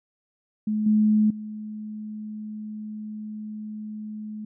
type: tone with level steps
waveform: sine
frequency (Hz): 213.6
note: G#3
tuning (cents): +49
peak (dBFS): -22 / -16 / -32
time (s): 0.67-4.45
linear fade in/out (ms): 5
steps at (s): 0.86 / 1.3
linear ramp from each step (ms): 5
effects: none